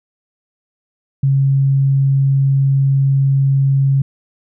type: tone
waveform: sine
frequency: 136.7 Hz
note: C#3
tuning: 24 cents flat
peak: -10 dBFS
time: 1.23-4.02 s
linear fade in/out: 5 ms
effects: none